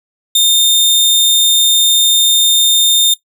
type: tone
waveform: sawtooth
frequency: 3633 Hz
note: A#7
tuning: 45 cents flat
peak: -4 dBFS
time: 0.35-3.14 s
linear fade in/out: 5 ms
effects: noise-tail reverb RT60 0.1 s tail -17 dB re dry